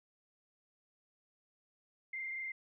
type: tone with frequency modulation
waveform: sine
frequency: 2099 Hz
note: C7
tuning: 5 cents sharp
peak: -38 dBFS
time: 2.13-2.52 s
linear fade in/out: 5 ms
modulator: 24.9 Hz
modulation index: 1.4
effects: none